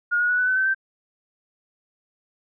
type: tone with pitch steps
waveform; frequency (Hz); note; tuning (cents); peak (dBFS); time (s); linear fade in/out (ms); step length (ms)
sine; 1430 / 1450.8 / 1471.9 / 1493.3 / 1515 / 1537.1 / 1559.4; F6 / F#6 / F#6 / F#6 / F#6 / G6 / G6; +41 / -34 / -9 / +16 / +40 / -34 / -10; -18; 0.11-0.747; 20; 91
effects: none